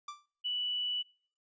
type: tone with exponential decay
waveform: 45% pulse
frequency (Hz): 1174.7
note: D6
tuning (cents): 0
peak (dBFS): -37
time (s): 0.08-0.26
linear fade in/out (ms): 5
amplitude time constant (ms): 39
type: tone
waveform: sine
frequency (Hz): 2960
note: F#7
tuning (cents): 0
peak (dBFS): -31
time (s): 0.44-1.03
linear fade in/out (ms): 20
effects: noise-tail reverb RT60 0.5 s tail -25 dB re dry + resampled to 16000 Hz